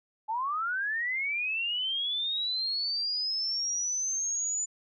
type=linear sweep; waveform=sine; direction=up; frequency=845 to 7040 Hz; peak=-28 dBFS; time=0.28-4.66 s; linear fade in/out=20 ms; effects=none